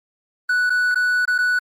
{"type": "tone with dropouts", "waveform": "triangle", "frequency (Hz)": 1480, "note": "F#6", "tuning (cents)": 0, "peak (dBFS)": -14, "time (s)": [0.49, 1.59], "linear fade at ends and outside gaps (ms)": 5, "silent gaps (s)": [[0.697, 0.702], [0.946, 0.956], [1.253, 1.277], [1.381, 1.386]], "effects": ["Opus 24 kbps"]}